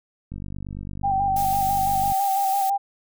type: click train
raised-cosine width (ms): 5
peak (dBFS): -22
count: 89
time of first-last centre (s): 0.32-2.12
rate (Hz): 48.9
type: tone with vibrato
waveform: sine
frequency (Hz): 784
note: G5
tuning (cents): 0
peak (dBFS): -19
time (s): 1.03-2.78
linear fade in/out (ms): 20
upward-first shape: square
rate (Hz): 6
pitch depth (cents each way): 28
type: noise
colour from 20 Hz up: blue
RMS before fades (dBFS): -33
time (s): 1.36-2.7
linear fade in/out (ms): 5
effects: none